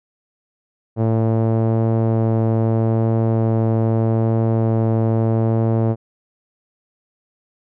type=tone with low-pass filter; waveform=sawtooth; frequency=112.6 Hz; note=A2; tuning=40 cents sharp; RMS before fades=-17 dBFS; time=0.96-5.96 s; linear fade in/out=50 ms; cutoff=620 Hz; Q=1.2; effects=none